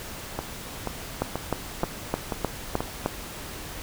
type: two click trains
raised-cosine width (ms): 1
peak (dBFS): -9 / -13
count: 7 / 6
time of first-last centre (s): 1.22-3.06 / 0.39-2.805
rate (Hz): 3.26 / 2.07
effects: pink hiss -38 dBFS RMS until 3.82 s